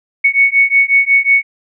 sine beating tone pair, 2217 / 2222.5 Hz, C#7 / C#7, 0 / +4 cents, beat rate 5.5 Hz, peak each -11 dBFS, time 0.24-1.43 s, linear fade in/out 10 ms, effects none

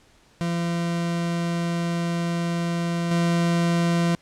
40% pulse tone with level steps, 170.5 Hz, F3, 41 cents flat, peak -22 / -18 dBFS, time 0.41-4.15 s, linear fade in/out 0 ms, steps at 3.11 s, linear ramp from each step 2 ms, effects pink hiss -57 dBFS RMS until 4.21 s + low-pass 8000 Hz 12 dB/octave

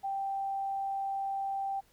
sine tone, 784 Hz, G5, in tune, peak -31 dBFS, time 0.03-1.81 s, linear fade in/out 20 ms, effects pink hiss -66 dBFS RMS until 1.92 s

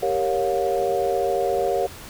sine chord, G half-diminished seventh, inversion none, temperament equal with one note detuned, 392 / 466.2 / 554.4 / 713.1 Hz, G4 / Bb4 / Db5 / F5, 0 / 0 / 0 / +36 cents, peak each -25 dBFS, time 0.02-1.87 s, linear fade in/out 10 ms, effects pink hiss -40 dBFS RMS until 2.09 s

